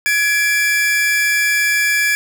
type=tone pair together; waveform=45% pulse; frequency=1682.1 / 2344 Hz; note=G#6 / D7; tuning=+22 / -4 cents; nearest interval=tritone; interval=574 cents; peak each=-16 dBFS; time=0.06-2.15 s; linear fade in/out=0 ms; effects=none